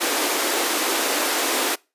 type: high-pass noise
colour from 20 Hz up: pink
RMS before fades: -22 dBFS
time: 0-1.76 s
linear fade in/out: 20 ms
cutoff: 280 Hz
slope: 48 dB/octave
effects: noise-tail reverb RT60 0.3 s tail -26 dB re dry + resampled to 32000 Hz